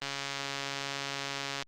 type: click train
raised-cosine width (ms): 0.2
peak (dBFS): -17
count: 224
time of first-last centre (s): 0.02-1.624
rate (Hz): 139
effects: Opus 24 kbps